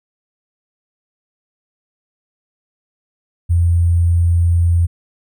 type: tone with sample-and-hold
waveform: sine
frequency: 85.5 Hz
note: F2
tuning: 36 cents flat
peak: -10 dBFS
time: 3.49-4.87 s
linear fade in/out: 20 ms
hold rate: 8820 Hz
effects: none